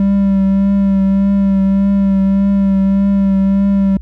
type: tone with vibrato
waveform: triangle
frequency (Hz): 196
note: G3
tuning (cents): 0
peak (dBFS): -7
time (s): 0-3.97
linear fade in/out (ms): 2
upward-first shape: triangle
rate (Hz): 1.7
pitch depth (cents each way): 26
effects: added 60 Hz sine -26 dBFS peak until 4.01 s